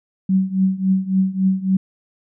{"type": "tone with tremolo", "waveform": "sine", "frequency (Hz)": 189.8, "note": "F#3", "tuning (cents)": 44, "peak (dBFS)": -11, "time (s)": [0.29, 1.77], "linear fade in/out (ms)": 5, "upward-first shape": "triangle", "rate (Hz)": 3.6, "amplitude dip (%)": 90, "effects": []}